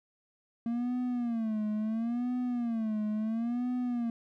triangle tone with vibrato, 230 Hz, A#3, 23 cents flat, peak -27 dBFS, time 0.66-4.1 s, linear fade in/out 2 ms, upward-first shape sine, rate 0.73 Hz, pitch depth 140 cents each way, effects none

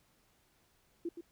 sine tone with echo, 340 Hz, F4, 46 cents flat, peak -34 dBFS, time 1.05-1.09 s, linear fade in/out 5 ms, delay 120 ms, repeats 1, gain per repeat -8 dB, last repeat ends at 1.21 s, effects pink hiss -71 dBFS RMS until 1.31 s

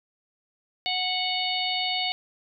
harmonic tone, 737 Hz, F#5, 7 cents flat, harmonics 1 / 3 / 4 / 5 / 6, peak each -31 / -32 / -30 / -31 / -32 dBFS, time 0.86-2.12 s, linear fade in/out 0 ms, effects none

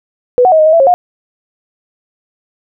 sine tone with pitch steps, 494.6 / 741 / 634 / 620 / 631 / 666 / 542 / 716 Hz, B4 / F#5 / D#5 / D#5 / D#5 / E5 / C#5 / F5, +3 / +2 / +32 / -6 / +24 / +18 / -39 / +43 cents, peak -4 dBFS, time 0.38-0.94 s, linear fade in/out 0 ms, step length 70 ms, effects none

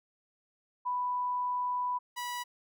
sine / sawtooth tone pair in turn, 990 / 977.5 Hz, B5 / B5, +4 / -18 cents, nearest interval unison, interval 22 cents, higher first, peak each -29 / -31 dBFS, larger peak first, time 0.85-1.99 / 2.16-2.44 s, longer first, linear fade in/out 20 ms, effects none

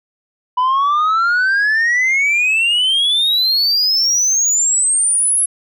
sine exponential sweep, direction up, 987.8 to 11000 Hz, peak -9 dBFS, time 0.57-5.46 s, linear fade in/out 10 ms, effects tanh soft clip ceiling -11 dBFS

